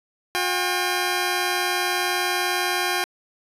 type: tone pair together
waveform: 10% pulse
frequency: 360 / 799.8 Hz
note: F#4 / G5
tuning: -47 / +35 cents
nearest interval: octave + major second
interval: 1382 cents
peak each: -16 dBFS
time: 0.35-3.04 s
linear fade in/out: 0 ms
effects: resampled to 32000 Hz